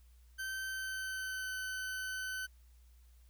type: tone with pitch glide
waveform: 40% pulse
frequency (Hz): 1546 to 1518.6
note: G6 to F#6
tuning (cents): -24 to +45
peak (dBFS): -37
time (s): 0.38-2.47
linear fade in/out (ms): 20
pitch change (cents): -31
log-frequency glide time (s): 0.65-1.56
effects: added 60 Hz sine -58 dBFS peak until 3.29 s + white hiss -73 dBFS RMS until 3.29 s